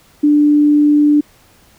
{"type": "tone", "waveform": "sine", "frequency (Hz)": 295.2, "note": "D4", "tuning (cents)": 9, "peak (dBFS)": -7, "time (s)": [0.23, 1.21], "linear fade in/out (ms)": 10, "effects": ["pink hiss -49 dBFS RMS until 1.78 s"]}